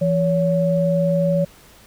sine tone pair together, 168.55 / 564 Hz, E3 / C#5, +39 / +30 cents, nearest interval octave + major sixth, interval 2091 cents, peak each -18 dBFS, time 0.01-1.45 s, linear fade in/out 10 ms, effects pink hiss -48 dBFS RMS until 1.86 s

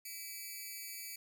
5% pulse tone with amplitude modulation, 2298 Hz, D7, 38 cents flat, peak -30 dBFS, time 0.05-1.16 s, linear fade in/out 5 ms, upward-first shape sine, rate 287 Hz, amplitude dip 85%, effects none

